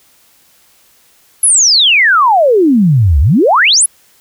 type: exponential two-way sweep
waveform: sine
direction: down then up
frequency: 11330 to 65.41 to 11330 Hz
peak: -5 dBFS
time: 1.43-3.86 s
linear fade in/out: 5 ms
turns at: 3.2 s
effects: white hiss -49 dBFS RMS until 4.2 s